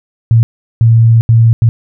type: tone bursts at uneven times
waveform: sine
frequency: 114.5 Hz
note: A#2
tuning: 31 cents flat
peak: -3 dBFS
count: 4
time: 0.31-0.43 / 0.81-1.21 / 1.29-1.53 / 1.62-1.69 s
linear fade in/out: 0 ms
effects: none